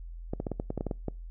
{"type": "clicks", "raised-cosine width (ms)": 2, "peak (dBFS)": -18, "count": 11, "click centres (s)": [0.335, 0.401, 0.468, 0.517, 0.599, 0.704, 0.777, 0.809, 0.867, 0.912, 1.083], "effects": ["noise-tail reverb RT60 0.3 s tail -26 dB re dry", "added 42 Hz sine -39 dBFS peak until 1.3 s"]}